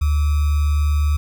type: tone with sample-and-hold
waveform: sine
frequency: 74 Hz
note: D2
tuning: 14 cents sharp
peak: -14 dBFS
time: 0.01-1.17 s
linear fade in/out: 10 ms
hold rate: 1225 Hz
effects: none